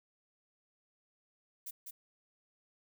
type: noise with echo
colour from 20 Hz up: violet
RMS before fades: -43 dBFS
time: 1.66-1.71 s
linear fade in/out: 10 ms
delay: 200 ms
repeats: 1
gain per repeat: -3 dB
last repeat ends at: 1.91 s
effects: none